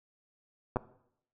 clicks, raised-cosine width 1 ms, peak -17 / -15 dBFS, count 2, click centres 0.76 / 0.768 s, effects noise-tail reverb RT60 0.7 s tail -17 dB re dry

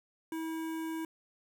square tone with notch filter, 322.7 Hz, E4, 37 cents flat, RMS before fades -37 dBFS, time 0.32-1.05 s, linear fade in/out 2 ms, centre 4500 Hz, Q 0.96, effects none

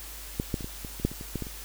clicks, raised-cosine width 3 ms, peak -14 / -14 / -25 / -22 / -25 / -27 / -10 / -26 / -26 / -17 / -20 / -28 dBFS, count 12, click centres 0.399 / 0.542 / 0.608 / 0.644 / 0.848 / 0.999 / 1.05 / 1.116 / 1.211 / 1.357 / 1.423 / 1.468 s, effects added 50 Hz sine -43 dBFS peak until 1.64 s + white hiss -43 dBFS RMS until 1.64 s

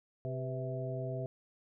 harmonic tone with a mistuned harmonic, 130.4 Hz, C3, 5 cents flat, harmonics 1 / 2 / 3 / 4 / 5, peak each -37 / -48 / -43 / -45 / -41 dBFS, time 0.25-1.26 s, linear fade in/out 0 ms, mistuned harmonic 4, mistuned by -76 cents, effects none

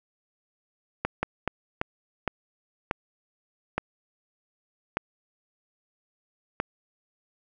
slowing click train, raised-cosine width 0.5 ms, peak -10 dBFS, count 9, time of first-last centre 1.05-6.601 s, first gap 180 ms, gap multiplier 1.37, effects none

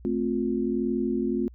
sine chord, F major, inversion first, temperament equal with one note detuned, 220 / 261.6 / 353.9 Hz, A3 / C4 / F4, 0 / 0 / +23 cents, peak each -28 dBFS, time 0.05-1.48 s, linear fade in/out 0 ms, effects added 60 Hz sine -45 dBFS peak until 1.54 s

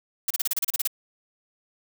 blue noise bursts, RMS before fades -24 dBFS, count 11, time 0.28-0.875 s, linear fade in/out 5 ms, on 25 ms, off 32 ms, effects none

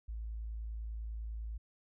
sine tone, 55 Hz, A1, in tune, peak -38 dBFS, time 0.08-1.58 s, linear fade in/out 10 ms, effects none

